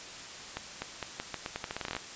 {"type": "accelerating click train", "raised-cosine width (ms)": 0.3, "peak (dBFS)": -18, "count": 17, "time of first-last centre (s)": [0.57, 1.966], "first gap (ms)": 250, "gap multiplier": 0.83, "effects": ["white hiss -44 dBFS RMS until 2.15 s", "resampled to 16000 Hz"]}